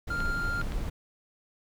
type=noise; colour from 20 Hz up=brown; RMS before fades=-32 dBFS; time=0.07-0.9 s; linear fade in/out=10 ms
type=tone; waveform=triangle; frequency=1397 Hz; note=F6; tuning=in tune; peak=-28 dBFS; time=0.1-0.62 s; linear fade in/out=5 ms
type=clicks; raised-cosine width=0.3 ms; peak=-23 dBFS; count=3; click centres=0.204 / 0.614 / 0.721 s
effects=none